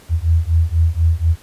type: beating tone pair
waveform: sine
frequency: 80.3 / 84.4 Hz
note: E2 / E2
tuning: -45 / +41 cents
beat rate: 4.1 Hz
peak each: -15 dBFS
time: 0.09-1.36 s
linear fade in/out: 50 ms
effects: pink hiss -46 dBFS RMS until 1.42 s + resampled to 32000 Hz